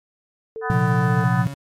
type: tone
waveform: sine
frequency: 445.2 Hz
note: A4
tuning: 20 cents sharp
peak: -28 dBFS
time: 0.56-1.24 s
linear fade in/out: 0 ms
type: harmonic tone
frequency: 249.8 Hz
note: B3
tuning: 20 cents sharp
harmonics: 3 / 4 / 5 / 6 / 7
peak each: -28 / -29 / -30 / -31 / -31 dBFS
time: 0.61-1.46 s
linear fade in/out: 50 ms
type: tone with pitch glide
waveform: 35% pulse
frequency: 147.8 to 139.5 Hz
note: D3 to C#3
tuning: +11 to +11 cents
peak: -28 dBFS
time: 0.7-1.54 s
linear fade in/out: 2 ms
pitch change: -100 cents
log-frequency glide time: 0.83-1.29 s
type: chord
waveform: sine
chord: Bb suspended second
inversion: none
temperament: equal with one note detuned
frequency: 116.54 / 130.81 / 175.52 Hz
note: Bb2 / C3 / F3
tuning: 0 / 0 / +9 cents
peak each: -21 dBFS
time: 0.7-1.47 s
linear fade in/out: 0 ms
effects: MP3 64 kbps